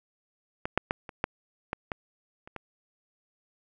clicks, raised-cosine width 0.5 ms, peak -15 / -7 / -11 / -25 / -10 / -15 / -16 / -30 / -22 dBFS, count 9, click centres 0.655 / 0.776 / 0.909 / 1.092 / 1.241 / 1.731 / 1.918 / 2.475 / 2.563 s, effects none

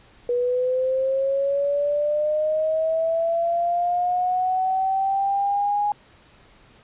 sine linear sweep, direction up, 483.2 to 830.6 Hz, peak -19 dBFS, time 0.29-5.92 s, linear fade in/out 2 ms, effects pink hiss -53 dBFS RMS until 6.83 s + resampled to 8000 Hz

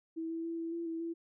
sine tone with pitch steps, 325.8 / 329.1 / 332.7 / 330.4 / 337.6 / 327.9 / 334 Hz, E4 / E4 / E4 / E4 / E4 / E4 / E4, -20 / -3 / +16 / +4 / +41 / -9 / +23 cents, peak -35 dBFS, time 0.16-1.14 s, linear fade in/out 20 ms, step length 140 ms, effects none

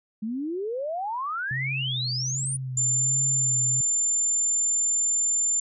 sine exponential sweep, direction up, 207.7 to 9720 Hz, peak -27 dBFS, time 0.22-2.57 s, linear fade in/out 10 ms
sine tone with vibrato, 130 Hz, C3, 11 cents flat, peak -29 dBFS, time 1.51-3.81 s, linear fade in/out 2 ms, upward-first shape sine, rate 1.3 Hz, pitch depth 57 cents each way
sine tone, 7180 Hz, A8, 34 cents sharp, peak -21 dBFS, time 2.77-5.6 s, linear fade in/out 5 ms
effects none

